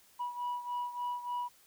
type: beating tone pair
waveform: sine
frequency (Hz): 974 / 977.4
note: B5 / B5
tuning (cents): -24 / -18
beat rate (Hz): 3.4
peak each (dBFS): -34 / -38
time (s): 0.19-1.49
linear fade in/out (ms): 20
effects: tanh soft clip ceiling -31 dBFS + white hiss -63 dBFS RMS until 1.66 s